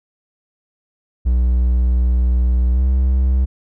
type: tone with pitch glide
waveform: triangle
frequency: 61.4 to 64.6 Hz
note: B1 to C2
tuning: -9 to -21 cents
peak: -10 dBFS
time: 1.25-3.46 s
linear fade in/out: 20 ms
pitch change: +88 cents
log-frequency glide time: 2.73-2.81 s
effects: none